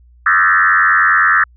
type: tone with frequency modulation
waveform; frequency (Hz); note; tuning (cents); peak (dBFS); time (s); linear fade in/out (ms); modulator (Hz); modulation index
sine; 1537; G6; -35; -8; 0.26-1.44; 5; 89.6; 3.6
effects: added 60 Hz sine -43 dBFS peak until 1.56 s